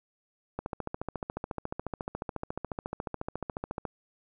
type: click train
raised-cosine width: 1 ms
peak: -19 dBFS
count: 47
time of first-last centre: 0.59-3.852 s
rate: 14.1 Hz
effects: none